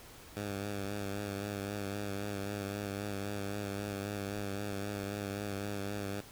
10% pulse tone with vibrato, 100.8 Hz, G2, 49 cents sharp, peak -28 dBFS, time 0.36-6.21 s, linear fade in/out 10 ms, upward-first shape sine, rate 3.8 Hz, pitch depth 39 cents each way, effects pink hiss -53 dBFS RMS until 6.31 s

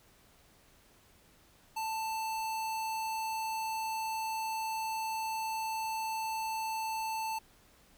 square tone, 885 Hz, A5, 10 cents sharp, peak -34 dBFS, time 1.76-7.39 s, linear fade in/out 10 ms, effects pink hiss -63 dBFS RMS until 7.97 s

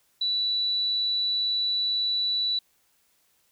sine tone, 3951 Hz, B7, in tune, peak -23 dBFS, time 0.21-2.59 s, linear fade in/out 5 ms, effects white hiss -67 dBFS RMS until 3.51 s

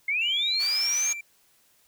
sine linear sweep, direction up, 2108 to 6645 Hz, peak -23 dBFS, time 0.08-1.13 s, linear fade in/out 5 ms
triangle tone, 2349 Hz, D7, in tune, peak -32 dBFS, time 0.21-1.21 s, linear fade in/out 5 ms
pink high-pass noise, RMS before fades -39 dBFS, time 0.59-1.14 s, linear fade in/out 20 ms, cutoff 1200 Hz, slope 12 dB/octave
effects white hiss -63 dBFS RMS until 1.87 s

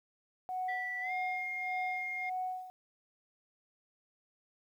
sine tone with tremolo, 740 Hz, F#5, in tune, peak -32 dBFS, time 0.49-2.7 s, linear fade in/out 0 ms, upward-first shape sine, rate 1.7 Hz, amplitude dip 80%
sine tone with pitch glide, 1964 to 2129 Hz, B6 to C7, -10 to +30 cents, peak -35 dBFS, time 0.68-2.3 s, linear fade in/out 10 ms, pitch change +140 cents, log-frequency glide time 1.01-1.12 s
effects tanh soft clip ceiling -27 dBFS + 11-bit

